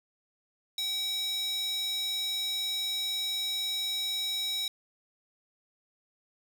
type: tone with high-pass filter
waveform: square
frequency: 766 Hz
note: G5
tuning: 40 cents flat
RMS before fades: -32 dBFS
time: 0.78-4.68 s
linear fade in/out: 2 ms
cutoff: 3900 Hz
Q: 4.1
effects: none